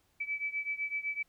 sine beating tone pair, 2300 / 2307.9 Hz, D7 / D7, -37 / -31 cents, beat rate 7.9 Hz, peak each -35 / -37 dBFS, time 0.2-1.23 s, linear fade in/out 10 ms, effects pink hiss -72 dBFS RMS until 1.28 s

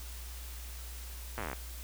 slowing click train, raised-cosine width 0.5 ms, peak -22 dBFS, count 14, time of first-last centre 1.38-1.531 s, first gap 8 ms, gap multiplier 1.06, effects added 60 Hz sine -42 dBFS peak until 1.83 s + white hiss -49 dBFS RMS until 1.83 s

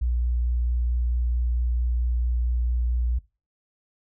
sine tone with vibrato, 60.1 Hz, B1, 46 cents flat, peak -21 dBFS, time 0.01-3.19 s, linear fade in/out 10 ms, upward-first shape sine, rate 4.5 Hz, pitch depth 11 cents each way, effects noise-tail reverb RT60 0.3 s tail -20 dB re dry

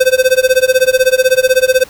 square tone with tremolo, 515 Hz, C5, 28 cents flat, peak -5 dBFS, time 0-1.84 s, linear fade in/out 10 ms, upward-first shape sine, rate 16 Hz, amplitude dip 95%, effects pink hiss -38 dBFS RMS until 1.89 s

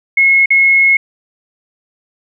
sine tone with dropouts, 2172 Hz, C#7, 36 cents flat, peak -6 dBFS, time 0.17-0.97 s, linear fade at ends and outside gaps 5 ms, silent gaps 0.459-0.504 s, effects none

